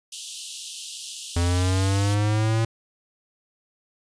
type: high-pass noise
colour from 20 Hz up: pink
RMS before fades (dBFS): -35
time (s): 0.12-2.15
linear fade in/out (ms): 5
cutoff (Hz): 2800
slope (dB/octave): 96
type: linear sweep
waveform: square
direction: up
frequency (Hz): 85.3 to 114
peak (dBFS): -20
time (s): 1.36-2.65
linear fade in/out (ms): 5
effects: resampled to 22050 Hz